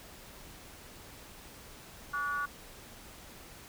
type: ring-modulated tone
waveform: triangle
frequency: 155.56 Hz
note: D#3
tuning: in tune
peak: -26 dBFS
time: 2.13-2.46 s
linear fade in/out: 10 ms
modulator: 1300 Hz
effects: pink hiss -51 dBFS RMS until 3.68 s